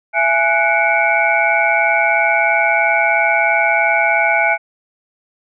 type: tone cluster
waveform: sine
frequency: 670 / 834 / 1479 / 2181 / 2304 Hz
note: E5 / G#5 / F#6 / C#7 / D7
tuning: +28 / +7 / -1 / -29 / -34 cents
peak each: -18 dBFS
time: 0.13-4.58 s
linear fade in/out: 50 ms
effects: none